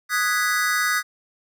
square chord, G# minor seventh, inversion second, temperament equal, 1244.5 / 1480 / 1661.2 / 1975.5 Hz, D#6 / F#6 / G#6 / B6, 0 / 0 / 0 / 0 cents, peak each -26 dBFS, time 0.09-1.03 s, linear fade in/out 50 ms, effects none

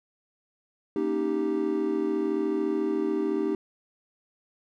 triangle chord, Eb dominant seventh, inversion second, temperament equal, 233.1 / 277.2 / 311.1 / 392 Hz, Bb3 / Db4 / Eb4 / G4, 0 / 0 / 0 / 0 cents, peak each -32 / -32 / -26 / -26 dBFS, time 0.96-3.55 s, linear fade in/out 2 ms, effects none

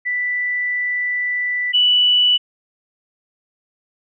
sine tone pair in turn, 1977 / 2962 Hz, B6 / F#7, +1 / +1 cents, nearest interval perfect fifth, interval 700 cents, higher second, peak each -18 / -11 dBFS, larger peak second, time 0.05-1.73 / 1.73-2.38 s, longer first, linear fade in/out 20 ms, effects none

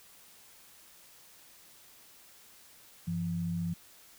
sine tone pair together, 95.63 / 170.4 Hz, G2 / F3, -42 / -42 cents, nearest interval minor seventh, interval 1000 cents, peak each -39 / -31 dBFS, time 3.07-3.74 s, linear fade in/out 10 ms, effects white hiss -57 dBFS RMS until 4.18 s

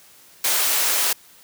white high-pass noise, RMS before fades -20 dBFS, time 0.44-1.13 s, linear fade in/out 5 ms, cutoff 460 Hz, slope 12 dB/octave, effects white hiss -50 dBFS RMS until 1.43 s + high-pass 60 Hz 12 dB/octave

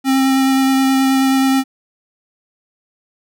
square tone with vibrato, 266.6 Hz, C4, 33 cents sharp, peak -12 dBFS, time 0.04-1.64 s, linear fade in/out 50 ms, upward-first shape sine, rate 9.4 Hz, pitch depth 10 cents each way, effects none

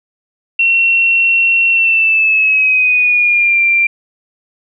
sine tone with pitch glide, 2722 to 2370 Hz, F7 to D7, -45 to +15 cents, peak -8 dBFS, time 0.59-3.87 s, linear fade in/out 5 ms, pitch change -240 cents, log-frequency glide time 1.7-3.61 s, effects none

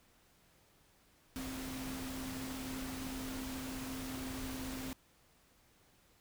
sine tone in noise, 261.6 Hz, C4, in tune, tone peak -42 dBFS, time 1.36-4.93 s, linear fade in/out 0 ms, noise pink, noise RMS -45 dBFS, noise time 1.36-4.93 s, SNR 0 dB, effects pink hiss -68 dBFS RMS until 6.2 s

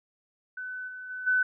sine tone with level steps, 1506 Hz, F#6, 30 cents sharp, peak -34 / -38 / -34 / -21 dBFS, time 0.57-1.43 s, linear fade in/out 5 ms, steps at 0.87 / 1.09 / 1.26 s, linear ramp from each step 20 ms, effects none

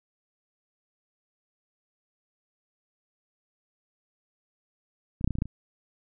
clicks, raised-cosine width 5 ms, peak -26 / -9 / -12 / -17 / -19 / -19 / -13 / -27 dBFS, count 8, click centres 5.211 / 5.244 / 5.276 / 5.307 / 5.354 / 5.386 / 5.421 / 5.456 s, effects none

